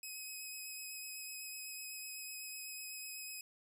10% pulse tone with vibrato, 2538 Hz, D#7, 34 cents sharp, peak -36 dBFS, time 0.03-3.41 s, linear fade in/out 2 ms, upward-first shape sine, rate 8 Hz, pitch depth 13 cents each way, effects none

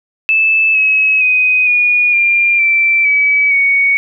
sine tone with pitch steps, 2625 / 2565 / 2506 / 2449 / 2393 / 2339 / 2285 / 2233 Hz, E7 / E7 / D#7 / D#7 / D7 / D7 / D7 / C#7, -8 / -48 / +12 / -28 / +32 / -8 / -48 / +12 cents, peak -8 dBFS, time 0.29-3.97 s, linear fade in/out 0 ms, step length 460 ms, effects none

